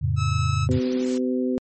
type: chord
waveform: sine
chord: F augmented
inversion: none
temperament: equal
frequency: 87.31 / 110 / 138.59 Hz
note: F2 / A2 / C#3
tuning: 0 / 0 / 0 cents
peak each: -24 dBFS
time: 0.01-0.8 s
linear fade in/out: 20 ms
type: tone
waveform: sawtooth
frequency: 1300 Hz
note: E6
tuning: 24 cents flat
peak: -24 dBFS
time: 0.16-0.68 s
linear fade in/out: 50 ms
type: harmonic tone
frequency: 127 Hz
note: B2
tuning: 49 cents sharp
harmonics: 2 / 3 / 4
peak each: -22 / -27 / -30 dBFS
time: 0.69-1.58 s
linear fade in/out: 0 ms
type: noise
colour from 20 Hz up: white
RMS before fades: -37 dBFS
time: 0.71-1.18 s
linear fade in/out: 5 ms
effects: MP3 32 kbps